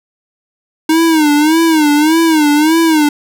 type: tone with vibrato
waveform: square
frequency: 311.1 Hz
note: D#4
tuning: in tune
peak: -8 dBFS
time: 0.89-3.09 s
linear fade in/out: 5 ms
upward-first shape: sine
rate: 1.7 Hz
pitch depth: 110 cents each way
effects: none